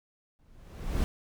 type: noise with exponential growth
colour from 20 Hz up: brown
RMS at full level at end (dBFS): -24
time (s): 0.39-1.04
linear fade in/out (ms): 0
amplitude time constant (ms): 140
effects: none